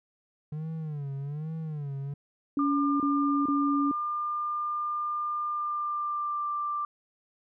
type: tone with vibrato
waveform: triangle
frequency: 148.9 Hz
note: D3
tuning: 24 cents sharp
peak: -30 dBFS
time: 0.52-2.14 s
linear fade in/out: 5 ms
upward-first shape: sine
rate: 1.2 Hz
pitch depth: 140 cents each way
type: tone bursts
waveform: sine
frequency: 283.6 Hz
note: C#4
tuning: 40 cents sharp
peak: -24 dBFS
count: 3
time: 2.57-3.914 s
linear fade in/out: 2 ms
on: 430 ms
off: 27 ms
type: tone with pitch glide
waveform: sine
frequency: 1200 to 1181.4 Hz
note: D6 to D6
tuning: +37 to +10 cents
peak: -28 dBFS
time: 2.59-6.85 s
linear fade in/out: 2 ms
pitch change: -27 cents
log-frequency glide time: 5.49-6.5 s
effects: none